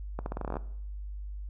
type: accelerating click train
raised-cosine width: 1 ms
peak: -20 dBFS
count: 12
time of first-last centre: 0.19-0.569 s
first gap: 71 ms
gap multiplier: 0.84
effects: noise-tail reverb RT60 0.7 s tail -18 dB re dry + added 50 Hz sine -36 dBFS peak until 1.49 s